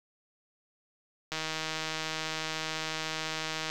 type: click train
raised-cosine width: 0.2 ms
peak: -16 dBFS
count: 377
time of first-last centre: 1.32-3.7 s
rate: 158 Hz
effects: 8-bit